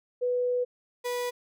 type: tone pair in turn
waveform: sine / 35% pulse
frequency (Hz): 493.9 / 489.9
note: B4 / B4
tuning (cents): 0 / -14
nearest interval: unison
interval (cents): 14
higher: first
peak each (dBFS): -24 / -27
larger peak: first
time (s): 0.21-0.65 / 1.04-1.31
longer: first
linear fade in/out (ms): 20
effects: none